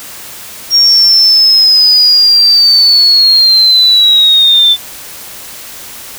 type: linear sweep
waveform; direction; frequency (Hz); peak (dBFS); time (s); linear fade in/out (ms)
sine; down; 5588 to 3520; -3; 0.7-4.77; 50
effects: white hiss -28 dBFS RMS until 6.18 s